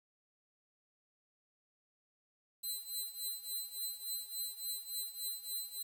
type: tone with tremolo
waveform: 5% pulse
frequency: 4048 Hz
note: B7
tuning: 42 cents sharp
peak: -29 dBFS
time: 2.63-5.83 s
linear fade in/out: 10 ms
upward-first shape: triangle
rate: 3.5 Hz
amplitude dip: 85%
effects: 10-bit